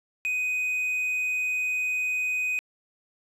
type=tone; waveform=triangle; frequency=2500 Hz; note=D#7; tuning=8 cents sharp; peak=-23 dBFS; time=0.25-2.59 s; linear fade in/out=0 ms; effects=resampled to 32000 Hz + 10-bit